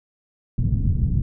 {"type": "low-pass noise", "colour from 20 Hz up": "white", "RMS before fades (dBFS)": -20, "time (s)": [0.58, 1.22], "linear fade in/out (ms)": 5, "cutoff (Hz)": 150, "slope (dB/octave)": 24, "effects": []}